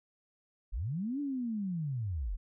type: linear two-way sweep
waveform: sine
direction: up then down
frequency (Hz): 34.65 to 293.7 to 34.65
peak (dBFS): -32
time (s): 0.72-2.37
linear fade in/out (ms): 20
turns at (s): 1.2
effects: none